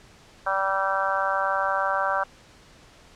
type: harmonic tone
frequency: 193.7 Hz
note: G3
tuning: 20 cents flat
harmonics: 3 / 4 / 5 / 6 / 7 / 8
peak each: -29 / -29 / -29 / -29 / -29 / -29 dBFS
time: 0.46-2.24 s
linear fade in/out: 10 ms
effects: pink hiss -52 dBFS RMS until 3.15 s + low-pass 7000 Hz 12 dB/octave